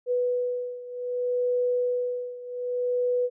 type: beating tone pair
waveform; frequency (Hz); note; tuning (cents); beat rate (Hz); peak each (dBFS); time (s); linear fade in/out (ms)
sine; 493.1 / 493.74; B4 / B4; -3 / -1; 0.64; -26 / -29; 0.06-3.3; 50
effects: none